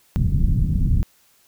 pink low-pass noise, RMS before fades -18 dBFS, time 0.16-1.03 s, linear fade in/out 0 ms, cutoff 180 Hz, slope 24 dB/octave, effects white hiss -58 dBFS RMS until 1.47 s

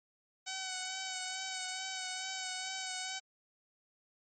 5% pulse tone with vibrato, 752 Hz, F#5, 28 cents sharp, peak -25 dBFS, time 0.46-3.2 s, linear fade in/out 20 ms, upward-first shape sine, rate 2.3 Hz, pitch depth 24 cents each way, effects MP3 32 kbps

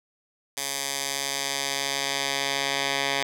10% pulse tone with band-pass filter sweep, 138.59 Hz, C#3, in tune, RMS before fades -28 dBFS, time 0.57-3.23 s, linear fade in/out 2 ms, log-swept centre 7900 to 3000 Hz, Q 0.79, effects none

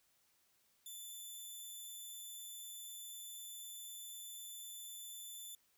10% pulse tone, 3512 Hz, A7, 4 cents flat, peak -40 dBFS, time 0.86-5.55 s, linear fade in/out 2 ms, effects white hiss -75 dBFS RMS until 5.77 s

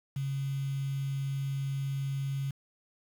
sine tone with quantisation, 137.1 Hz, C#3, 19 cents flat, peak -30 dBFS, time 0.16-2.51 s, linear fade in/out 5 ms, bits 8, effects none

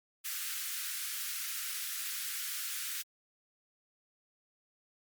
white high-pass noise, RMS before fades -38 dBFS, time 0.24-3.03 s, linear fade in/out 20 ms, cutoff 1300 Hz, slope 48 dB/octave, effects Opus 48 kbps

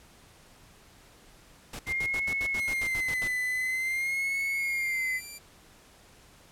pink noise bursts, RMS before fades -39 dBFS, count 12, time 1.73-3.278 s, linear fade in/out 5 ms, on 63 ms, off 72 ms
sine tone with vibrato, 2093 Hz, C7, in tune, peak -27 dBFS, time 1.86-5.21 s, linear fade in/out 50 ms, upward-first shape sine, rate 0.49 Hz, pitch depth 79 cents each way
5% pulse tone with pitch glide, 2066 to 2360 Hz, C7 to D7, -22 to +8 cents, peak -31 dBFS, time 2.58-5.39 s, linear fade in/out 20 ms, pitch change +230 cents, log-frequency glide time 3.97-4.64 s
effects pink hiss -56 dBFS RMS until 6.51 s + low-pass 12000 Hz 12 dB/octave

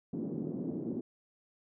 white band-pass noise, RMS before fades -37 dBFS, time 0.13-1.01 s, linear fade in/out 5 ms, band 170 to 330 Hz, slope 24 dB/octave, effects none

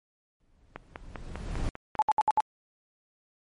brown noise with exponential growth, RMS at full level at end -28 dBFS, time 0.4-1.69 s, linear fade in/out 0 ms, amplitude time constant 280 ms
click train, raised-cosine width 0.5 ms, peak -21 dBFS, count 7, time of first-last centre 0.76-1.953 s, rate 5.03 Hz
sine tone bursts, 860 Hz, A5, 40 cents flat, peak -19 dBFS, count 5, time 1.99-2.404 s, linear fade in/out 0 ms, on 30 ms, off 66 ms
effects MP3 48 kbps

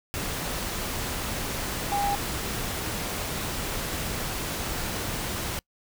sine tone in noise, 808 Hz, G#5, 48 cents flat, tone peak -24 dBFS, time 1.92-2.15 s, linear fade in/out 0 ms, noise pink, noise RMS -31 dBFS, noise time 0.14-5.59 s, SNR +4 dB, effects noise-tail reverb RT60 0.1 s tail -26 dB re dry

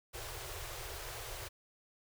pink band-stop noise, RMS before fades -44 dBFS, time 0.13-1.49 s, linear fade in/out 20 ms, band 130 to 340 Hz, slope 96 dB/octave, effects none

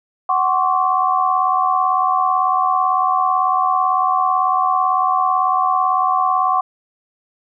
sine tone cluster, 747 / 1064 / 1142 Hz, F#5 / C6 / D6, +16 / +29 / -49 cents, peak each -18 dBFS, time 0.29-6.61 s, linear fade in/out 5 ms, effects none

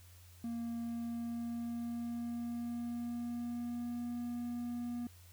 triangle tone with pitch glide, 233.1 to 240.1 Hz, A#3 to B3, 0 to -49 cents, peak -35 dBFS, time 0.44-5.07 s, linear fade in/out 2 ms, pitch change +51 cents, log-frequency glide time 0.75-4.15 s, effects added 88 Hz sine -56 dBFS peak until 5.32 s + white hiss -63 dBFS RMS until 5.32 s

